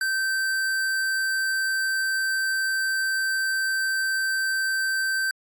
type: tone with hard clipping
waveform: sine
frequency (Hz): 1554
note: G6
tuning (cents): -16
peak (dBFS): -24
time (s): 0.01-5.31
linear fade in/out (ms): 2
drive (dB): 17
effects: AAC 64 kbps